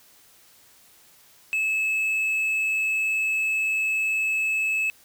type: tone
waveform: triangle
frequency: 2599 Hz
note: E7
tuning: 25 cents flat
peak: -20 dBFS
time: 1.53-4.9 s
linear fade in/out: 0 ms
effects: white hiss -55 dBFS RMS until 5.04 s